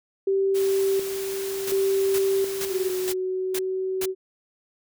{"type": "tone with tremolo", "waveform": "sine", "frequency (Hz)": 389.1, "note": "G4", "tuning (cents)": -13, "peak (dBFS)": -19, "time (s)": [0.27, 2.9], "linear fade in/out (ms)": 5, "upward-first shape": "square", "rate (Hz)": 0.69, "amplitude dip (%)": 60}
{"type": "noise", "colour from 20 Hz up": "white", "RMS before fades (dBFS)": -36, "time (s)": [0.54, 3.14], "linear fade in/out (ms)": 20}
{"type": "noise bursts", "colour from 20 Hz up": "white", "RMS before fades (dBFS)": -30, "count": 6, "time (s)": [1.67, 4.058], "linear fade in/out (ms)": 5, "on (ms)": 48, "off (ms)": 420}
{"type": "tone with pitch glide", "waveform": "sine", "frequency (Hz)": [370, 377.3], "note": ["F#4", "F#4"], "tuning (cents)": [0, 34], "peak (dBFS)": -24, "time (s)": [2.69, 4.15], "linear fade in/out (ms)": 50, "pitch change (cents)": 34, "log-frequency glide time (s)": [2.97, 3.82]}
{"effects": []}